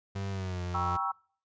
35% pulse tone with pitch glide, 98 to 88.83 Hz, G2 to F2, 0 to +30 cents, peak -31 dBFS, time 0.15-0.97 s, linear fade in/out 10 ms, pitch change -170 cents, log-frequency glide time 0.3-0.61 s
sine chord, G diminished seventh, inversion none, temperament equal with one note detuned, 784 / 954.7 / 1108.7 / 1318.5 Hz, G5 / Bb5 / Db6 / Fb6, 0 / +41 / 0 / 0 cents, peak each -35 / -35 / -35 / -32 dBFS, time 0.74-1.12 s, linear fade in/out 10 ms
effects noise-tail reverb RT60 0.5 s tail -26 dB re dry + resampled to 16000 Hz

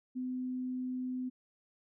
sine tone, 254.1 Hz, B3, 49 cents sharp, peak -34 dBFS, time 0.15-1.3 s, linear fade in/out 20 ms, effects none

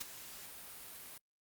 white noise with ADSR envelope, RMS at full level -38 dBFS, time 0-1.18 s, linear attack 14 ms, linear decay 14 ms, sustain -12 dB, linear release 6 ms, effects noise-tail reverb RT60 0.1 s tail -25 dB re dry + Opus 48 kbps

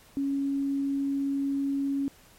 sine tone, 277.2 Hz, C#4, in tune, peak -25 dBFS, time 0.17-2.08 s, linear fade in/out 0 ms, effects pink hiss -56 dBFS RMS until 2.38 s + MP3 64 kbps

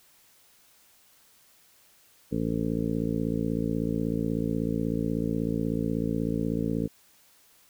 harmonic tone, 56.3 Hz, A1, 40 cents sharp, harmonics 1 / 2 / 3 / 4 / 5 / 6 / 7 / 8 / 9, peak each -38 / -36 / -31 / -31 / -31 / -41 / -41 / -35 / -41 dBFS, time 2.31-6.88 s, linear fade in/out 20 ms, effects white hiss -60 dBFS RMS until 7.69 s

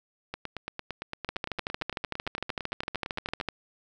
two click trains, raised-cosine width 0.3 ms, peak -18 / -14 dBFS, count 28 / 30, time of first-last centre 0.34-3.401 / 1.29-3.487 s, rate 8.82 / 13.2 Hz, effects none

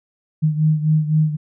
sine beating tone pair, 154 / 157.9 Hz, D#3 / D#3, -17 / +26 cents, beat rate 3.9 Hz, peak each -15 / -20 dBFS, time 0.42-1.37 s, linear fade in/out 20 ms, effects none

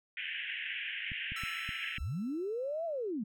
white band-pass noise, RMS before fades -39 dBFS, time 0.17-1.98 s, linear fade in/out 2 ms, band 1600 to 3100 Hz, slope 96 dB/octave
clicks, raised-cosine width 5 ms, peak -31 dBFS, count 5, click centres 1.118 / 1.32 / 1.436 / 1.691 / 1.984 s
sawtooth tone with exponential decay, 1331 Hz, E6, 16 cents sharp, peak -37 dBFS, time 1.36-3.11 s, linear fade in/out 5 ms, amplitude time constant 380 ms
sine linear two-way sweep, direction up then down, 49.53 to 685 to 192.7 Hz, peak -33 dBFS, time 2-3.24 s, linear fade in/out 10 ms, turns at 2.85 s
effects none

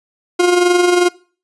40% pulse tone with amplitude modulation, 354.9 Hz, F4, 28 cents sharp, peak -7 dBFS, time 0.39-1.09 s, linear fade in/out 10 ms, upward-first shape sine, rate 22.5 Hz, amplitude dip 50%, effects noise-tail reverb RT60 0.4 s tail -22 dB re dry + resampled to 24000 Hz

